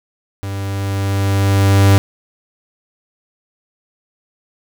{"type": "tone with level ramp", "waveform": "45% pulse", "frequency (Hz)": 98.5, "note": "G2", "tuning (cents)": 9, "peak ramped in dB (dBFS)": [-22, -6], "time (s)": [0.43, 1.98], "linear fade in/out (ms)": 0, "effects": []}